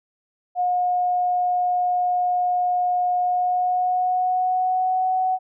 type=tone with pitch glide; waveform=sine; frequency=720 to 745.8 Hz; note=F#5 to F#5; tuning=-47 to +14 cents; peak=-18 dBFS; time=0.55-5.39 s; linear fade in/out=50 ms; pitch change=+61 cents; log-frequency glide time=3.19-5.11 s; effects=none